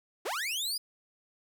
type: linear sweep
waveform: sawtooth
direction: up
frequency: 293.7 to 5020 Hz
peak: -28 dBFS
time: 0.25-0.78 s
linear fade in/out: 10 ms
effects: none